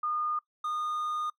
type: tone pair in turn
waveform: sine / triangle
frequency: 1220 / 1224.8 Hz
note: D#6 / D#6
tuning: -34 / -28 cents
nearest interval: unison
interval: 6 cents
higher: second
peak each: -28 dBFS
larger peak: neither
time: 0.03-0.39 / 0.64-1.3 s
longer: second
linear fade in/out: 5 ms
effects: noise-tail reverb RT60 0.1 s tail -20 dB re dry